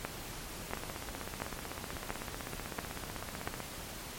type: two click trains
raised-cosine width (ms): 0.5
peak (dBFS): -24 / -18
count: 47 / 6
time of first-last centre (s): 0.71-3.603 / 0.05-3.475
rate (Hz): 15.9 / 1.46
effects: pink hiss -44 dBFS RMS until 4.18 s + MP3 64 kbps